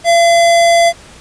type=tone; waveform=square; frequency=680 Hz; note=F5; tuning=46 cents flat; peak=-7 dBFS; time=0.04-0.93 s; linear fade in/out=50 ms; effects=pink hiss -38 dBFS RMS until 1.2 s + resampled to 22050 Hz